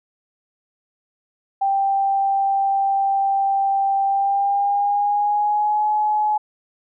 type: tone with pitch glide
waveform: sine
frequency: 786 to 847.3 Hz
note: G5 to G#5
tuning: +4 to +34 cents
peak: -16 dBFS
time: 1.61-6.38 s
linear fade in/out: 10 ms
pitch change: +130 cents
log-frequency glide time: 4.06-5.87 s
effects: none